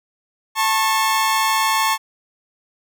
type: tone pair together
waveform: sawtooth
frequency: 884.7 / 1091 Hz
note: A5 / C#6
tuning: +9 / -28 cents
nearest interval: major third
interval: 363 cents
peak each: -15 dBFS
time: 0.55-1.98 s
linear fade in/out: 50 ms
effects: none